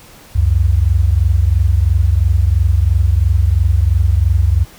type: tone pair together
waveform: sine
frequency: 67.7 / 90.66 Hz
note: C#2 / F#2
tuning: -40 / -35 cents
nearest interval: perfect fourth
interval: 505 cents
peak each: -12 dBFS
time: 0.35-4.65 s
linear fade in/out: 10 ms
effects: pink hiss -41 dBFS RMS until 4.78 s